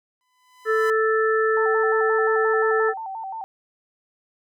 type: tone with exponential growth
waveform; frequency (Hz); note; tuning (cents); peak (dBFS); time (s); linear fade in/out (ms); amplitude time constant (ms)
sawtooth; 1005; B5; +30; -28; 0.21-0.9; 0; 150
type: harmonic tone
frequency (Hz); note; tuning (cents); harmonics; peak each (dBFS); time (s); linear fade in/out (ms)
440; A4; 0; 1 / 3 / 4; -19 / -24 / -25; 0.65-2.94; 50
type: tone with vibrato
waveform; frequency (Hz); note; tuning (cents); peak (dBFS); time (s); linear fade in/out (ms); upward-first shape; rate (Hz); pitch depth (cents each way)
sine; 831; G#5; +1; -29; 1.57-3.44; 0; square; 5.7; 130
effects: none